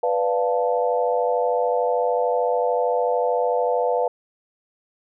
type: chord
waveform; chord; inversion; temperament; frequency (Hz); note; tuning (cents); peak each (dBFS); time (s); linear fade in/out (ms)
sine; B half-diminished seventh; none; equal; 493.9 / 587.3 / 698.5 / 880; B4 / D5 / F5 / A5; 0 / 0 / 0 / 0; -21 / -26 / -24 / -27; 0.03-4.08; 5
effects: none